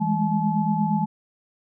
sine tone cluster, 164 / 204.6 / 213.1 / 860 Hz, E3 / G#3 / G#3 / A5, -9 / -26 / +45 / -40 cents, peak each -25 / -24 / -27 / -25 dBFS, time 0-1.06 s, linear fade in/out 20 ms, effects none

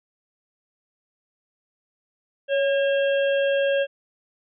harmonic tone with a mistuned harmonic, 541 Hz, C#5, 42 cents flat, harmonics 1 / 3 / 5 / 6, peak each -19 / -29 / -33 / -35 dBFS, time 2.48-3.87 s, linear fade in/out 50 ms, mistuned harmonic 1, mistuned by +47 cents, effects none

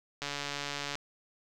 click train, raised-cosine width 0.2 ms, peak -18 dBFS, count 106, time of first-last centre 0.22-0.954 s, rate 143 Hz, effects none

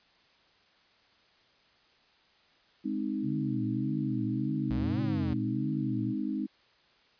sine chord, Ab major, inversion none, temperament equal, 207.7 / 261.6 / 311.1 Hz, Ab3 / C4 / Eb4, 0 / 0 / 0 cents, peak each -34 dBFS, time 2.84-6.47 s, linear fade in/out 20 ms
sine tone with vibrato, 130.81 Hz, C3, in tune, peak -33 dBFS, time 3.22-6.15 s, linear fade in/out 50 ms, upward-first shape triangle, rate 1.7 Hz, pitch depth 230 cents each way
square exponential two-way sweep, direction up then down, 55 to 118.2 to 79.9 Hz, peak -34 dBFS, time 4.7-5.34 s, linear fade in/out 10 ms, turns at 5.01 s
effects white hiss -64 dBFS RMS until 7.19 s + resampled to 11025 Hz

